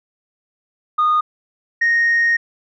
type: tone pair in turn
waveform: sine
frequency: 1230 / 1861.1 Hz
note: D#6 / A#6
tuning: -20 / -3 cents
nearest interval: perfect fifth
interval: 717 cents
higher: second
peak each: -11 dBFS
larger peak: neither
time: 0.98-1.21 / 1.81-2.37 s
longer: second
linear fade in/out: 10 ms
effects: tanh soft clip ceiling -10 dBFS